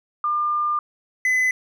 sine / triangle tone pair in turn, 1200 / 2018 Hz, D6 / B6, +37 / +37 cents, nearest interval major sixth, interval 900 cents, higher second, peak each -19 / -15 dBFS, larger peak second, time 0.24-0.79 / 1.25-1.51 s, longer first, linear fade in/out 2 ms, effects none

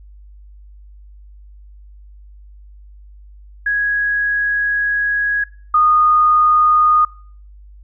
sine tone pair in turn, 1661.2 / 1230.6 Hz, G#6 / D#6, 0 / -19 cents, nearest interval perfect fourth, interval 519 cents, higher first, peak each -14 / -9 dBFS, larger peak second, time 3.66-5.44 / 5.74-7.05 s, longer first, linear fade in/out 5 ms, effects noise-tail reverb RT60 0.5 s tail -22 dB re dry + added 50 Hz sine -38 dBFS peak until 7.83 s

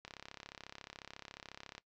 click train, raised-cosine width 0.2 ms, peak -29 dBFS, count 60, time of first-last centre 0.05-1.78 s, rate 34.1 Hz, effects noise-tail reverb RT60 0.1 s tail -18 dB re dry + low-pass 6000 Hz 12 dB/octave

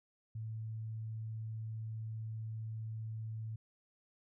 sine tone, 110.6 Hz, A2, 9 cents sharp, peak -39 dBFS, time 0.35-3.56 s, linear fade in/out 5 ms, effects none

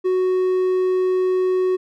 triangle tone, 370 Hz, F#4, in tune, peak -14 dBFS, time 0.04-1.77 s, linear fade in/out 20 ms, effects none

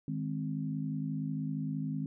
sine chord, Ab major, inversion second, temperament equal with one note detuned, 155.56 / 206.5 / 261.6 Hz, Eb3 / Ab3 / C4, 0 / -10 / 0 cents, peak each -35 / -39 / -37 dBFS, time 0.08-2.06 s, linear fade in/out 2 ms, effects none

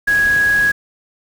sine tone in noise, 1661.2 Hz, G#6, in tune, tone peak -11 dBFS, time 0.07-0.72 s, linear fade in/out 10 ms, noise pink, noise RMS -29 dBFS, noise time 0.07-0.72 s, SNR +15 dB, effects none

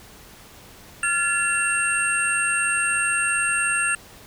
sine tone cluster, 1387 / 1723 / 2720 / 8590 Hz, F6 / A6 / F7 / C9, -12 / -37 / -46 / +44 cents, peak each -25 dBFS, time 1.03-3.95 s, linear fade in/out 2 ms, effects pink hiss -46 dBFS RMS until 4.26 s

